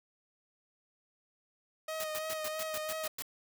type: tone with vibrato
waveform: sawtooth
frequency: 626 Hz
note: D#5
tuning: 10 cents sharp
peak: -32 dBFS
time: 1.88-3.08 s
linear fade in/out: 5 ms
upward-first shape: sine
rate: 3 Hz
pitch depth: 25 cents each way
type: noise bursts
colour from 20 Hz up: white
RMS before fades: -39 dBFS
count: 9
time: 2-3.222 s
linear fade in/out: 0 ms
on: 38 ms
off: 110 ms
effects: none